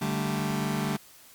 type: chord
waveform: sawtooth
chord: D suspended fourth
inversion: none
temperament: just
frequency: 146.83 / 195.78 / 220.2 Hz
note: D3 / G3 / A3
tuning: 0 / -2 / +2 cents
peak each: -27 dBFS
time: 0.01-0.97 s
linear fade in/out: 10 ms
effects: white hiss -53 dBFS RMS until 1.34 s + Opus 48 kbps